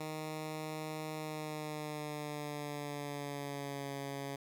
10% pulse tone with pitch glide, 155.56 to 139.39 Hz, D#3 to C#3, 0 to +10 cents, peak -31 dBFS, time 0-4.36 s, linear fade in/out 5 ms, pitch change -190 cents, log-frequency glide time 1.14-3.94 s, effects none

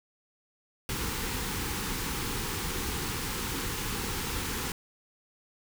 pink band-stop noise, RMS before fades -33 dBFS, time 0.89-4.72 s, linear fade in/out 2 ms, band 510 to 780 Hz, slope 96 dB/octave, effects none

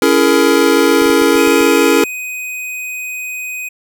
square chord, A# half-diminished seventh, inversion first, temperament just, 279.7 / 335.6 / 419.5 / 466.2 Hz, C#4 / E4 / G#4 / A#4, +16 / +31 / +17 / 0 cents, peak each -15 dBFS, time 0.02-2.04 s, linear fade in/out 2 ms
clicks, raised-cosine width 5 ms, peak -24 dBFS, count 7, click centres 1.018 / 1.059 / 1.101 / 1.217 / 1.356 / 1.475 / 1.61 s
square tone, 2500 Hz, D#7, 8 cents sharp, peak -22 dBFS, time 1.36-3.69 s, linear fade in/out 10 ms
effects none

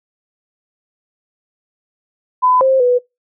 sine tone with pitch steps, 1006 / 529 / 493.3 Hz, B5 / C5 / B4, +32 / +19 / -2 cents, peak -9 dBFS, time 2.42-2.99 s, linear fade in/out 20 ms, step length 190 ms, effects noise-tail reverb RT60 0.2 s tail -23 dB re dry

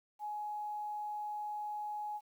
sine tone, 839 Hz, G#5, 17 cents sharp, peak -37 dBFS, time 0.19-2.21 s, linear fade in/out 50 ms, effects 11-bit

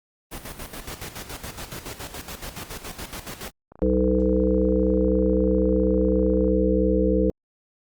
pink noise with tremolo, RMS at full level -34 dBFS, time 0.31-3.51 s, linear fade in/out 20 ms, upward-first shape square, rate 7.1 Hz, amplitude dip 65%
click train, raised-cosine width 1 ms, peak -30 dBFS, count 78, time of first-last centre 3.72-6.48 s, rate 27.9 Hz
harmonic tone, 63 Hz, B1, 35 cents sharp, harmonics 1 / 3 / 5 / 7 / 8, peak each -24 / -24 / -24 / -24 / -24 dBFS, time 3.82-7.3 s, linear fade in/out 0 ms
effects Opus 32 kbps

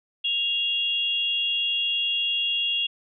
sine tone pair together, 2794 / 3323 Hz, F7 / G#7, 0 / 0 cents, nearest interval minor third, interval 300 cents, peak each -25 / -25 dBFS, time 0.24-2.87 s, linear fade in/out 10 ms, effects none

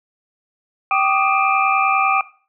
sine tone cluster, 777 / 1162 / 1232 / 2386 / 2595 Hz, G5 / D6 / D#6 / D7 / E7, -16 / -19 / -17 / +27 / -28 cents, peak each -19 / -21 / -19 / -21 / -28 dBFS, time 0.91-2.21 s, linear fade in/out 2 ms, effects noise-tail reverb RT60 0.4 s tail -18 dB re dry

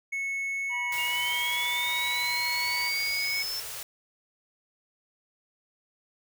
triangle tone with pitch glide, 2200 to 2222 Hz, C#7 to C#7, -14 to +4 cents, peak -27 dBFS, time 0.12-3.43 s, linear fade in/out 10 ms, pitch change +18 cents, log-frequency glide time 0.47-1.96 s
harmonic tone, 970 Hz, B5, 31 cents flat, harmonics 1 / 2 / 3, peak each -35 / -41 / -45 dBFS, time 0.69-2.92 s, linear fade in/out 50 ms
white band-stop noise, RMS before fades -38 dBFS, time 0.92-3.83 s, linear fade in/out 2 ms, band 150 to 400 Hz, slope 48 dB/octave
sine linear sweep, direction up, 2794 to 5360 Hz, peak -31 dBFS, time 0.98-3.6 s, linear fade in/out 2 ms
effects none

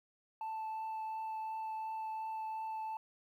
sine tone with vibrato, 880 Hz, A5, in tune, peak -35 dBFS, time 0.41-2.97 s, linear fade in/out 2 ms, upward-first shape triangle, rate 2.8 Hz, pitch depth 8 cents each way, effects tanh soft clip ceiling -37 dBFS + 12-bit

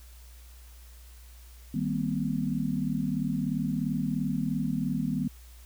sine chord, C minor seventh, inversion first, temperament equal with one note detuned, 155.56 / 196 / 233.1 / 256.1 Hz, Eb3 / G3 / Bb3 / C4, 0 / 0 / 0 / -37 cents, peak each -32 dBFS, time 1.74-5.28 s, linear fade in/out 5 ms, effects added 60 Hz sine -47 dBFS peak until 5.65 s + white hiss -57 dBFS RMS until 5.65 s

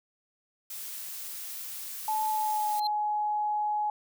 blue noise, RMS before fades -39 dBFS, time 0.7-2.8 s, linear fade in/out 5 ms
sine tone with pitch glide, 865 to 841.3 Hz, A5 to G#5, -30 to +22 cents, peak -26 dBFS, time 2.08-3.9 s, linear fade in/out 2 ms, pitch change -48 cents, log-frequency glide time 2.28-2.75 s
triangle tone with exponential growth, 4140 Hz, C8, 19 cents flat, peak -26 dBFS, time 2.72-2.87 s, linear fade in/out 2 ms, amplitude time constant 31 ms
effects none

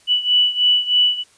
sine beating tone pair, 2960 / 2963.2 Hz, F#7 / F#7, 0 / +2 cents, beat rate 3.2 Hz, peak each -15 / -18 dBFS, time 0.07-1.24 s, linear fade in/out 50 ms, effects white hiss -53 dBFS RMS until 1.37 s + resampled to 22050 Hz

